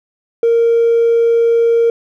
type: tone with hard clipping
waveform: sine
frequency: 464 Hz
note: A#4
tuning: 8 cents flat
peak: -9 dBFS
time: 0.43-1.9 s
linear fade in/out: 2 ms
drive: 1 dB
effects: none